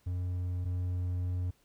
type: tone pair in turn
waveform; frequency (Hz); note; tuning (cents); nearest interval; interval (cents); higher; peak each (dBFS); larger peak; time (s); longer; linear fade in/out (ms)
triangle; 89.8 / 89.8; F2 / F2; +49 / +49; unison; 0; neither; -29 / -28; second; 0.06-0.65 / 0.65-1.51; second; 10
effects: pink hiss -69 dBFS RMS until 1.64 s